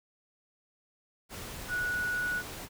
sine tone in noise, 1467 Hz, F#6, 15 cents flat, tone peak -29 dBFS, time 1.68-2.43 s, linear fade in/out 50 ms, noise pink, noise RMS -42 dBFS, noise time 1.29-2.69 s, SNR +10 dB, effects none

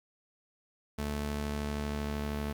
sawtooth tone pair together, 72.83 / 218.5 Hz, D2 / A3, -14 / -12 cents, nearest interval octave + perfect fifth, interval 1902 cents, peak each -31 / -35 dBFS, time 0.98-2.53 s, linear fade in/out 10 ms, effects 11-bit

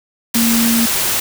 sine tone in noise, 230.9 Hz, A#3, 16 cents flat, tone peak -13 dBFS, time 0.35-0.86 s, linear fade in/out 5 ms, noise white, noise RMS -17 dBFS, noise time 0.34-1.2 s, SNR +1 dB, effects none

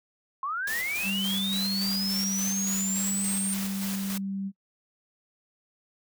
sine linear sweep, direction up, 1046.5 to 8870 Hz, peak -28 dBFS, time 0.43-3.54 s, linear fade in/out 2 ms
white noise with tremolo, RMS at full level -35 dBFS, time 0.67-4.18 s, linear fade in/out 5 ms, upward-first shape square, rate 3.5 Hz, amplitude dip 35%
sine tone, 195.2 Hz, G3, 7 cents flat, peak -29 dBFS, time 1.03-4.52 s, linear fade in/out 50 ms
effects noise-tail reverb RT60 0.1 s tail -26 dB re dry

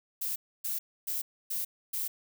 violet noise bursts, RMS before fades -33 dBFS, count 5, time 0.21-2.08 s, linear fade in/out 10 ms, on 150 ms, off 280 ms, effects none

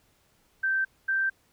sine tone pair in turn, 1558 / 1565.8 Hz, G6 / G6, -11 / -2 cents, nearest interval unison, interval 9 cents, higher second, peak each -23 dBFS, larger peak neither, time 0.63-0.85 / 1.08-1.3 s, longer neither, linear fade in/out 10 ms, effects pink hiss -66 dBFS RMS until 1.52 s

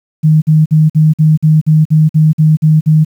sine tone bursts, 155.56 Hz, D#3, in tune, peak -4 dBFS, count 12, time 0.23-3.049 s, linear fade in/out 20 ms, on 190 ms, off 49 ms, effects 7-bit

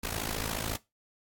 pink noise with amplitude modulation, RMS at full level -30 dBFS, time 0.03-0.77 s, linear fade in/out 10 ms, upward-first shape sine, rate 54.2 Hz, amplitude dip 95%, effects noise-tail reverb RT60 0.2 s tail -18 dB re dry + AAC 64 kbps

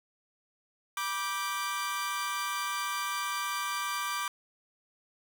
sawtooth chord, G major, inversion first, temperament equal with one note detuned, 973 / 1174.7 / 1568 Hz, B5 / D6 / G6, -26 / 0 / 0 cents, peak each -35 / -29 / -35 dBFS, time 0.97-4.28 s, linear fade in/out 2 ms, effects none

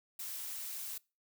blue noise, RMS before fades -42 dBFS, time 0.19-0.98 s, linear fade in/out 5 ms, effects noise-tail reverb RT60 0.3 s tail -24 dB re dry

